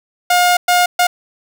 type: tone bursts at uneven times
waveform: sawtooth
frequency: 713 Hz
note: F5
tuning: 36 cents sharp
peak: -6 dBFS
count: 3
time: 0.3-0.57 / 0.68-0.86 / 0.99-1.07 s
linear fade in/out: 5 ms
effects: none